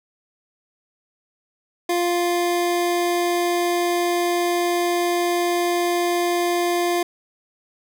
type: tone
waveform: 25% pulse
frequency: 349.2 Hz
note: F4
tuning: in tune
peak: -15 dBFS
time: 1.89-7.03 s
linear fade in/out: 5 ms
effects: none